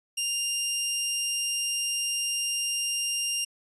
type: tone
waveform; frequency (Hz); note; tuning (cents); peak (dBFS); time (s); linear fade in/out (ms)
15% pulse; 2800; F7; +4; -19; 0.17-3.45; 10
effects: resampled to 24000 Hz